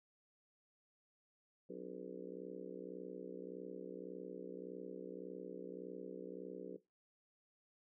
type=harmonic tone with a mistuned harmonic; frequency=61.74 Hz; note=B1; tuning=in tune; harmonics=3 / 4 / 5 / 6 / 7 / 8 / 9; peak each=-53 / -55 / -55 / -51 / -51 / -52 / -63 dBFS; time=1.69-6.77 s; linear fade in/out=10 ms; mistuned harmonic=4; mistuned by=+140 cents; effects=noise-tail reverb RT60 0.2 s tail -17 dB re dry